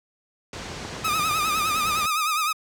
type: low-pass noise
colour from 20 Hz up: pink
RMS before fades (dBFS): -35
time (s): 0.53-2.06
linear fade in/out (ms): 2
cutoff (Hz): 7100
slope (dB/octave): 24
type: click train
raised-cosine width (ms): 1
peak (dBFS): -20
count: 5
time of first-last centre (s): 0.85-1.311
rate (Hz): 8.68
type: tone with vibrato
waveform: sawtooth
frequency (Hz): 1242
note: D#6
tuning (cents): -3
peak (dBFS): -18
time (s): 1.04-2.53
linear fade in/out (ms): 10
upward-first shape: sine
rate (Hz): 9.8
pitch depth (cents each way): 79
effects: high-pass 60 Hz 12 dB/octave